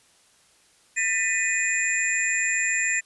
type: tone cluster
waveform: sine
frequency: 1793 / 1980 / 2484 / 7280 Hz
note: A6 / B6 / D#7 / A#8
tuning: +32 / +4 / -3 / -42 cents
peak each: -27 dBFS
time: 0.96-3.01 s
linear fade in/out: 20 ms
effects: white hiss -59 dBFS RMS until 3.05 s + resampled to 24000 Hz